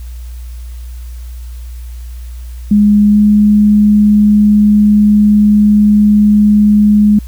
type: tone with pitch glide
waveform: sine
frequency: 207.2 to 208.8 Hz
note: G#3 to G#3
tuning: -4 to +10 cents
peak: -4 dBFS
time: 2.71-7.19 s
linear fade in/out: 5 ms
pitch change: +14 cents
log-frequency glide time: 3.11-3.17 s
effects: added 60 Hz sine -23 dBFS peak until 7.27 s + white hiss -44 dBFS RMS until 7.27 s